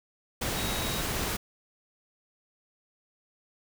sine tone in noise, 3800 Hz, A#7, 33 cents sharp, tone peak -38 dBFS, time 0.56-1.01 s, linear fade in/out 10 ms, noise pink, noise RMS -31 dBFS, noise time 0.41-1.37 s, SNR -10 dB, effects none

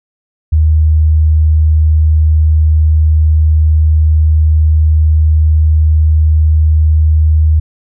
sine tone, 77.78 Hz, D#2, in tune, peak -5 dBFS, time 0.52-7.6 s, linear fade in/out 10 ms, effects none

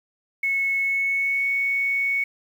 sine tone with pitch glide, 2196 to 2220 Hz, C#7 to C#7, -17 to +2 cents, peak -20 dBFS, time 0.43-2.24 s, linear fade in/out 5 ms, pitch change +19 cents, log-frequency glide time 0.79-1.48 s, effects 8-bit

